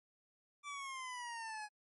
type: exponential sweep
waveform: 25% pulse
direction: down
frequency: 1174.7 to 832 Hz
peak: -39 dBFS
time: 0.63-1.69 s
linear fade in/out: 50 ms
effects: MP3 48 kbps